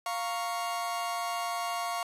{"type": "chord", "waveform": "40% pulse", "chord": "Bb minor", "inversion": "second", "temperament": "equal", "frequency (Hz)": [698.5, 932.3, 1108.7], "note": ["F5", "Bb5", "Db6"], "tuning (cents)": [0, 0, 0], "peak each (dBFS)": [-33, -39, -34], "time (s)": [0.06, 2.03], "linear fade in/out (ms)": 2, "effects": ["resampled to 32000 Hz"]}